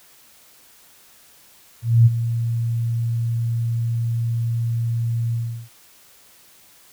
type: tone with ADSR envelope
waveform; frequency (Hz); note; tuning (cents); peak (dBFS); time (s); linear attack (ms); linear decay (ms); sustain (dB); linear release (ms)
sine; 116.3; A#2; -4; -7; 1.82-5.69; 240; 29; -12; 360
effects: white hiss -51 dBFS RMS until 6.92 s